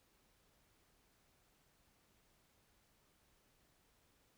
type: silence
effects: pink hiss -74 dBFS RMS until 4.37 s